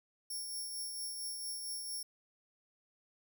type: tone with tremolo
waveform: 15% pulse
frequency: 5480 Hz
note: F8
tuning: 34 cents flat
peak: -32 dBFS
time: 0.3-2.03 s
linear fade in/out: 5 ms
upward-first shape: triangle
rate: 4.4 Hz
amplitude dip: 40%
effects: none